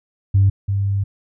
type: tone pair in turn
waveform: sine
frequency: 98 / 99.2 Hz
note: G2 / G2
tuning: 0 / +21 cents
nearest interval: unison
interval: 21 cents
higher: second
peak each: -9 / -16 dBFS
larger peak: first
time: 0.34-0.5 / 0.68-1.04 s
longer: second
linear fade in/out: 10 ms
effects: tanh soft clip ceiling -6 dBFS